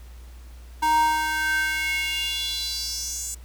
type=tone with high-pass filter sweep; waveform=square; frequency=311.1 Hz; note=D#4; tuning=in tune; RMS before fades=-25 dBFS; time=0.82-3.35 s; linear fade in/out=10 ms; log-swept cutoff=800 to 7600 Hz; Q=4.6; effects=added 60 Hz sine -40 dBFS peak until 3.44 s + pink hiss -54 dBFS RMS until 3.44 s